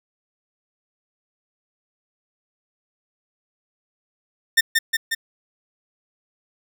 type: tone with echo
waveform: sawtooth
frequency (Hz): 1814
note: A#6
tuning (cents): -48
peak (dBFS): -8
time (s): 4.57-4.61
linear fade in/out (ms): 10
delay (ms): 180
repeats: 3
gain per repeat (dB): -3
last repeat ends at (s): 5.15
effects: none